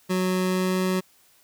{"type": "tone with pitch glide", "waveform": "25% pulse", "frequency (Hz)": [184.6, 185.67], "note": ["F#3", "F#3"], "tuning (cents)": [-4, 6], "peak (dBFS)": -18, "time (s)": [0.09, 1.01], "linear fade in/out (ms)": 20, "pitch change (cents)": 10, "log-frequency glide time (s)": [0.42, 0.83], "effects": ["white hiss -59 dBFS RMS until 1.43 s"]}